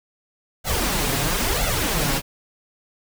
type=noise with flanger; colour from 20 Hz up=pink; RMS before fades=-22 dBFS; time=0.64-2.22 s; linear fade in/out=50 ms; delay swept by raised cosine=1.4 to 7.3 ms; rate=1 Hz; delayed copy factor=+0.8; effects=none